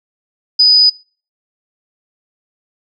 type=tone; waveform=sine; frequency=4978 Hz; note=D#8; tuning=in tune; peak=-5 dBFS; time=0.59-0.9 s; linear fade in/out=10 ms; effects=noise-tail reverb RT60 0.4 s tail -25 dB re dry